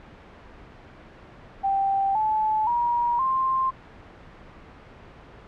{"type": "tone with pitch steps", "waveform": "sine", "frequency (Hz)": [784, 864.9, 954.1, 1052.6], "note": ["G5", "A5", "A#5", "C6"], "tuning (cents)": [0, -30, 40, 10], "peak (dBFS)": -20, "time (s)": [1.63, 3.71], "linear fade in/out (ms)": 20, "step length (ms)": 520, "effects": ["pink hiss -46 dBFS RMS until 5.47 s", "low-pass 2000 Hz 12 dB/octave"]}